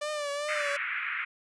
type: tone with vibrato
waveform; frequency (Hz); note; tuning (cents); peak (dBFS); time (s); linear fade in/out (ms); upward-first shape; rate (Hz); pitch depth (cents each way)
sawtooth; 587.3; D5; 0; -27; 0.01-0.77; 10; triangle; 2.5; 68
type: band-pass noise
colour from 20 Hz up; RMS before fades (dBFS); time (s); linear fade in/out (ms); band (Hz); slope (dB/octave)
white; -33; 0.48-1.25; 10; 1300 to 2400; 48
effects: resampled to 22050 Hz